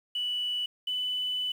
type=tone pair in turn; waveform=sine; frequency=2960 / 2993 Hz; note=F#7 / F#7; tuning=0 / +19 cents; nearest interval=unison; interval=19 cents; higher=second; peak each=-27 dBFS; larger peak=neither; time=0.15-0.66 / 0.87-1.52 s; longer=second; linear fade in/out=5 ms; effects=tanh soft clip ceiling -24 dBFS + 9-bit